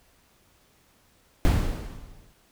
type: noise with exponential decay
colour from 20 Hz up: brown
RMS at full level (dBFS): -17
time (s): 1.45-2.33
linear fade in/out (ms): 0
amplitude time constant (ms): 190
effects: pink hiss -62 dBFS RMS until 2.51 s